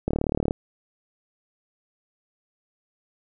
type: click train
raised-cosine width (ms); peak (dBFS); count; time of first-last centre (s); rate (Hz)
2; -10; 17; 0.08-0.509; 37.3
effects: none